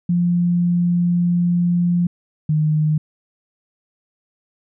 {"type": "tone pair in turn", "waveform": "sine", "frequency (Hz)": [174.61, 153.68], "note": ["F3", "D#3"], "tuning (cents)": [0, -21], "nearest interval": "major second", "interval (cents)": 221, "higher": "first", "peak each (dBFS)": -14, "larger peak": "neither", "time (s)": [[0.09, 2.07], [2.49, 2.98]], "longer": "first", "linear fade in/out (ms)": 5, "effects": []}